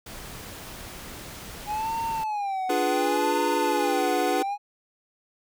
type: noise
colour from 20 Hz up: pink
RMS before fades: -40 dBFS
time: 0.06-2.24 s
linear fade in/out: 5 ms
type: tone with vibrato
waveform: triangle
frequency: 823 Hz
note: G#5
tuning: 16 cents flat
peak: -24 dBFS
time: 1.66-4.58 s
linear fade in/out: 50 ms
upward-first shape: sine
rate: 0.69 Hz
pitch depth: 180 cents each way
type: chord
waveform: square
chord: D diminished seventh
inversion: none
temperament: equal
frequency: 293.7 / 349.2 / 415.3 / 493.9 Hz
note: D4 / F4 / Ab4 / Cb5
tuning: 0 / 0 / 0 / 0 cents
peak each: -30 dBFS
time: 2.69-4.43 s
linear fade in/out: 10 ms
effects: none